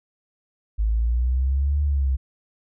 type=linear two-way sweep; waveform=sine; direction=up then down; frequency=52 to 73.42 to 64.6 Hz; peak=-18 dBFS; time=0.78-2.17 s; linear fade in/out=20 ms; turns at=1.82 s; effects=none